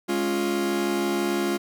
40% pulse chord, Db major, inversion second, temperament equal, 207.7 / 277.2 / 349.2 Hz, Ab3 / Db4 / F4, 0 / 0 / 0 cents, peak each -28 / -29 / -24 dBFS, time 0.08-1.58 s, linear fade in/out 20 ms, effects none

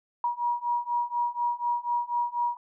sine beating tone pair, 956 / 960.1 Hz, A#5 / B5, +43 / -49 cents, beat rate 4.1 Hz, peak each -29 / -28 dBFS, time 0.24-2.57 s, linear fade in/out 2 ms, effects none

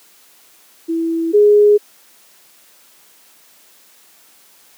sine tone pair in turn, 329.6 / 415.3 Hz, E4 / G#4, 0 / 0 cents, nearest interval major third, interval 400 cents, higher second, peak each -15 / -6 dBFS, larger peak second, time 0.88-1.33 / 1.33-1.78 s, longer neither, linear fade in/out 20 ms, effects white hiss -49 dBFS RMS until 4.77 s + high-pass 200 Hz 12 dB/octave

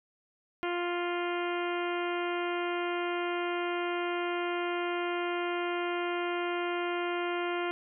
harmonic tone, 350 Hz, F4, 4 cents sharp, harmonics 1 / 2 / 3 / 4 / 5 / 6 / 7 / 8 / 9, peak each -32 / -37 / -39 / -39 / -45 / -42 / -44 / -45 / -49 dBFS, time 0.63-7.71 s, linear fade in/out 0 ms, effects none

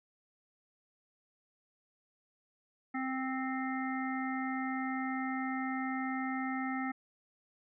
harmonic tone, 262.1 Hz, C4, 3 cents sharp, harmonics 1 / 3 / 5 / 7 / 8, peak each -35 / -40 / -42 / -43 / -44 dBFS, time 2.94-6.92 s, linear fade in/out 10 ms, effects none

